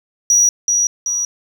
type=tone with echo; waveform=sine; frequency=5800 Hz; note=F#8; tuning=35 cents flat; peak=-6 dBFS; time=0.3-0.49 s; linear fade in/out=2 ms; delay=380 ms; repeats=2; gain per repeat=-5 dB; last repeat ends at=1.25 s; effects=tanh soft clip ceiling -8 dBFS + 7-bit